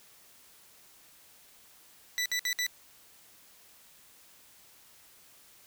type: tone bursts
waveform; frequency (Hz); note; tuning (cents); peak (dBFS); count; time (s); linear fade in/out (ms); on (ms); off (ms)
20% pulse; 1975.5; B6; 0; -23; 4; 2.18-2.665; 0; 77; 59
effects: white hiss -58 dBFS RMS until 5.66 s